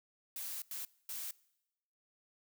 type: noise bursts at uneven times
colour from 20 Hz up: blue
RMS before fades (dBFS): -42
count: 3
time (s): 0.36-0.62 / 0.71-0.85 / 1.09-1.31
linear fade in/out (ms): 2
effects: noise-tail reverb RT60 0.9 s tail -23 dB re dry